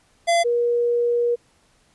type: tone pair in turn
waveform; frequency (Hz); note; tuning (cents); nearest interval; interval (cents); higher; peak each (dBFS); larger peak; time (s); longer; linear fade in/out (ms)
square / sine; 682 / 477.1; F5 / A#4; -41 / +40; tritone; 619; first; -16 / -17; first; 0.27-0.44 / 0.44-1.36; second; 20
effects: pink hiss -60 dBFS RMS until 1.94 s + resampled to 24000 Hz